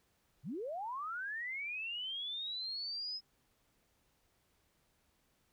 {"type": "linear sweep", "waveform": "sine", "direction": "up", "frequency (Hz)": [103.83, 5150], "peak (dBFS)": -38, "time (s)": [0.43, 3.21], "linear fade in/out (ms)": 50, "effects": ["pink hiss -75 dBFS RMS until 5.52 s"]}